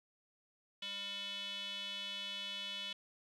square tone with band-pass filter, 200 Hz, G3, 35 cents sharp, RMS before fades -43 dBFS, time 0.82-2.93 s, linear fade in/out 5 ms, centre 3200 Hz, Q 8.1, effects none

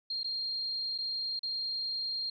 sine tone with dropouts, 4210 Hz, C8, 10 cents sharp, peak -32 dBFS, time 0.1-2.3 s, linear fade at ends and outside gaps 5 ms, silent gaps 0.233-0.243 / 0.979-0.985 / 1.393-1.431 s, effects none

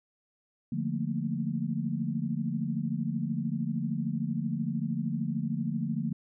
sine chord, Bb major seventh, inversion first, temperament equal, 146.83 / 174.61 / 220 / 233.1 Hz, D3 / F3 / A3 / Bb3, 0 / 0 / 0 / 0 cents, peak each -34 dBFS, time 0.72-6.13 s, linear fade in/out 5 ms, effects none

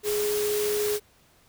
sine tone in noise, 418 Hz, G#4, 11 cents sharp, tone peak -24 dBFS, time 0.03-1 s, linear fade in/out 50 ms, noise white, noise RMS -32 dBFS, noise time 0.03-1 s, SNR +5 dB, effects pink hiss -60 dBFS RMS until 1.48 s

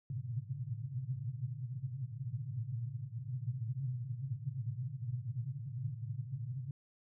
pink band-pass noise, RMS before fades -40 dBFS, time 0.1-6.71 s, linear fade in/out 2 ms, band 110 to 140 Hz, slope 96 dB/octave, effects none

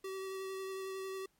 square tone with vibrato, 382.9 Hz, G4, 41 cents flat, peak -40 dBFS, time 0.04-1.26 s, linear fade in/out 5 ms, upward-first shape sine, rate 11 Hz, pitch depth 13 cents each way, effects pink hiss -75 dBFS RMS until 1.39 s + MP3 64 kbps

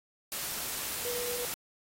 sine tone in noise, 486.5 Hz, B4, 26 cents flat, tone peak -36 dBFS, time 1.05-1.45 s, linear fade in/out 0 ms, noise white, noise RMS -36 dBFS, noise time 0.32-1.54 s, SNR -3 dB, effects AAC 48 kbps

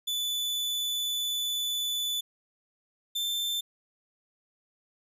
40% pulse tone pair in turn, 3484 / 3553 Hz, A7 / A7, -18 / +16 cents, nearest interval unison, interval 34 cents, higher second, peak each -27 dBFS, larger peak neither, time 0.07-2.21 / 3.15-3.61 s, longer first, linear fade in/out 10 ms, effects none

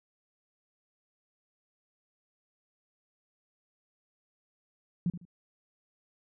sine tone with echo, 174.61 Hz, F3, in tune, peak -25 dBFS, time 5.06-5.1 s, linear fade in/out 2 ms, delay 76 ms, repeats 2, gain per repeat -12 dB, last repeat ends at 5.252 s, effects none

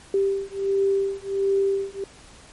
sine beating tone pair, 392 / 393.4 Hz, G4 / G4, 0 / +6 cents, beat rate 1.4 Hz, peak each -23 dBFS, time 0.14-2.04 s, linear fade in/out 2 ms, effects pink hiss -48 dBFS RMS until 2.52 s + MP3 48 kbps

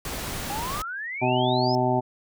pink noise, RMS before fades -32 dBFS, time 0.05-0.82 s, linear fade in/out 2 ms
sine exponential sweep, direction up, 786 to 5330 Hz, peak -30 dBFS, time 0.5-1.75 s, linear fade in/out 0 ms
harmonic tone, 125.7 Hz, B2, 31 cents sharp, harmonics 1 / 2 / 3 / 5 / 6 / 7, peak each -27 / -27 / -27 / -27 / -27 / -27 dBFS, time 1.21-2.01 s, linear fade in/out 20 ms
effects none

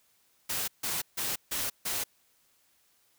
white noise bursts, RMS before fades -32 dBFS, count 5, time 0.49-2.04 s, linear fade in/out 10 ms, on 190 ms, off 150 ms, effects white hiss -68 dBFS RMS until 3.18 s

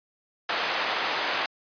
pink band-pass noise, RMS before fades -28 dBFS, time 0.49-1.46 s, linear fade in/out 2 ms, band 690 to 3900 Hz, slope 12 dB/octave, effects resampled to 11025 Hz

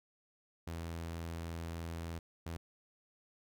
sawtooth tone bursts at uneven times, 83.3 Hz, E2, 19 cents sharp, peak -36 dBFS, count 2, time 0.67-2.19 / 2.46-2.57 s, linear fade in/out 5 ms, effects none

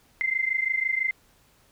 sine tone pair together, 2067 / 2093 Hz, C7 / C7, -22 / 0 cents, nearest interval unison, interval 22 cents, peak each -26 dBFS, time 0.21-1.11 s, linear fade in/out 0 ms, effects pink hiss -61 dBFS RMS until 1.71 s

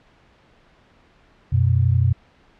sine tone pair together, 92 / 123.81 Hz, F#2 / B2, -9 / +5 cents, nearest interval perfect fourth, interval 514 cents, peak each -17 dBFS, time 1.52-2.13 s, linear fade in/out 10 ms, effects pink hiss -55 dBFS RMS until 2.59 s + low-pass 3000 Hz 12 dB/octave

